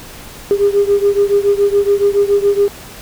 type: beating tone pair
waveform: sine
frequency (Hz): 401.4 / 408.5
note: G4 / G#4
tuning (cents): +41 / -29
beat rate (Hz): 7.1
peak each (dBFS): -11 / -13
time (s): 0.51-2.68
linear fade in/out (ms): 0
effects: tanh soft clip ceiling -3 dBFS + pink hiss -34 dBFS RMS until 3.01 s